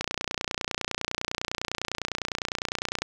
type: click train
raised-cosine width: 0.2 ms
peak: -10 dBFS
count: 91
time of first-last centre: 0.01-3.02 s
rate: 29.9 Hz
effects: none

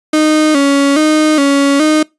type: tone with vibrato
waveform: 35% pulse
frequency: 293.7 Hz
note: D4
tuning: in tune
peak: -6 dBFS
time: 0.13-2.03 s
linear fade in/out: 5 ms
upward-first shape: square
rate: 1.2 Hz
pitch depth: 85 cents each way
effects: noise-tail reverb RT60 0.2 s tail -24 dB re dry + resampled to 24000 Hz

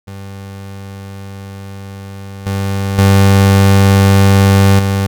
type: tone with level steps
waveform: 30% pulse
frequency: 98 Hz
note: G2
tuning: in tune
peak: -24 / -12 / -3 / -9 dBFS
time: 0.07-5.07 s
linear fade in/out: 10 ms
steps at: 2.46 / 2.98 / 4.79 s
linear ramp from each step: 5 ms
effects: none

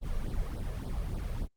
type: noise with flanger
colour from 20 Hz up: brown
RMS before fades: -33 dBFS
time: 0.01-1.48 s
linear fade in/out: 50 ms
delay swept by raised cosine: 0.21 to 1.81 ms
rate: 3.5 Hz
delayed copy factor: +0.9
effects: Opus 24 kbps

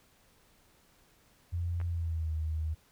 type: tone with pitch glide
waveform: sine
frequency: 86.3 to 78.68 Hz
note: F2 to D#2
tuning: -20 to +20 cents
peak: -30 dBFS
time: 1.52-2.75 s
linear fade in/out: 20 ms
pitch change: -160 cents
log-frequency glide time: 1.86-2.32 s
type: clicks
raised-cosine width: 0.5 ms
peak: -33 / -33 dBFS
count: 2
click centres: 1.802 / 1.814 s
effects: pink hiss -65 dBFS RMS until 2.91 s

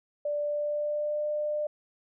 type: tone with pitch glide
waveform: sine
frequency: 587.3 to 598.9 Hz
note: D5 to D5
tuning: 0 to +34 cents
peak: -27 dBFS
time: 0.25-1.67 s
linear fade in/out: 5 ms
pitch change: +34 cents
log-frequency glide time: 0.39-1.27 s
effects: none

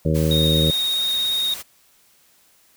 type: harmonic tone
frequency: 78.7 Hz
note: D#2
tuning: 20 cents sharp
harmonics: 1 / 2 / 3 / 4 / 5 / 6 / 7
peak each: -23 / -19 / -27 / -27 / -29 / -27 / -27 dBFS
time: 0.05-0.71 s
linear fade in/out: 5 ms
type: noise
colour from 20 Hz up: white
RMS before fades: -34 dBFS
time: 0.14-1.63 s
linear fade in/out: 20 ms
type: tone with vibrato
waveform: triangle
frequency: 3729 Hz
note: A#7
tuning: in tune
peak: -18 dBFS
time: 0.31-1.54 s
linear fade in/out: 2 ms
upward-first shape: triangle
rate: 17 Hz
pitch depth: 30 cents each way
effects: white hiss -57 dBFS RMS until 2.76 s

